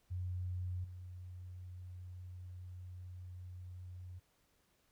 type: tone with level steps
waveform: sine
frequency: 90.5 Hz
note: F#2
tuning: 38 cents flat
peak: -37 / -46 dBFS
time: 0.1-4.2 s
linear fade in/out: 20 ms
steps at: 0.84 s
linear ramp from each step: 5 ms
effects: pink hiss -75 dBFS RMS until 4.91 s